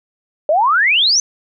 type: exponential sweep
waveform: sine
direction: up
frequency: 576 to 6272 Hz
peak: -10 dBFS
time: 0.49-1.2 s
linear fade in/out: 2 ms
effects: none